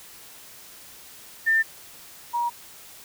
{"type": "tone pair in turn", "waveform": "sine", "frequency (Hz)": [1795, 950.9], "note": ["A6", "A#5"], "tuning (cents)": [34, 34], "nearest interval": "major seventh", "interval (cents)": 1100, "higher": "first", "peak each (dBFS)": [-17, -22], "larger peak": "first", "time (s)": [[1.46, 1.63], [2.33, 2.5]], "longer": "neither", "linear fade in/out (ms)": 20, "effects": ["white hiss -46 dBFS RMS until 3.04 s"]}